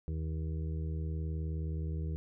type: harmonic tone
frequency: 79.3 Hz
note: D#2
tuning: 33 cents sharp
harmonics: 1 / 2 / 4 / 5 / 6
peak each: -34 / -39 / -49 / -50 / -53 dBFS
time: 0.08-2.16 s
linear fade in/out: 0 ms
effects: none